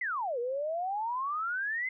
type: exponential two-way sweep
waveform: sine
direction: down then up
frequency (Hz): 2093 to 466.2 to 2093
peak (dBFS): -30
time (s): 0.01-1.89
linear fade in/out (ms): 5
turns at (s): 0.39
effects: none